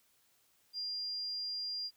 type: tone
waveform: sine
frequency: 4800 Hz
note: D8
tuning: 37 cents sharp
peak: -36 dBFS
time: 0.73-1.91 s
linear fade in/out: 50 ms
effects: white hiss -71 dBFS RMS until 1.96 s